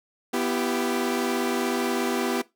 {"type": "chord", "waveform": "sawtooth", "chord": "E minor", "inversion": "second", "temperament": "equal with one note detuned", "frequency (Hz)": [246.9, 335.2, 392], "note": ["B3", "E4", "G4"], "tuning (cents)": [0, 29, 0], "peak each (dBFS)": [-23, -26, -24], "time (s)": [0.33, 2.42], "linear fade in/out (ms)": 10, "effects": ["noise-tail reverb RT60 0.2 s tail -19 dB re dry"]}